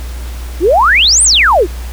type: exponential two-way sweep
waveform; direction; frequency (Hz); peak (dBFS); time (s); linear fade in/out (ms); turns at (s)
sine; up then down; 302.1 to 9397 to 302.1; -5; 0.6-1.67; 50; 1.23
effects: added 60 Hz sine -20 dBFS peak until 1.92 s + pink hiss -33 dBFS RMS until 1.92 s